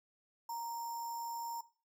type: tone with sample-and-hold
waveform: sine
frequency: 932.3 Hz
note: A#5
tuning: in tune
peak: -38 dBFS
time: 0.49-1.61 s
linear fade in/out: 5 ms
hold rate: 6300 Hz
effects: noise-tail reverb RT60 0.4 s tail -18 dB re dry